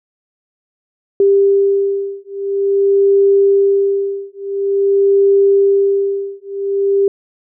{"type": "beating tone pair", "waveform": "sine", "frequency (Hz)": [396, 396.48], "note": ["G4", "G4"], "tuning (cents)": [18, 20], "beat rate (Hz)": 0.48, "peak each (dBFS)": -13, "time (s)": [1.2, 7.08], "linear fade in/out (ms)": 2, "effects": []}